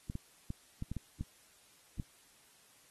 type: clicks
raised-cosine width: 5 ms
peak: -26 dBFS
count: 8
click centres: 0.099 / 0.154 / 0.504 / 0.824 / 0.916 / 0.967 / 1.21 / 1.998 s
effects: white hiss -64 dBFS RMS until 2.9 s + AAC 32 kbps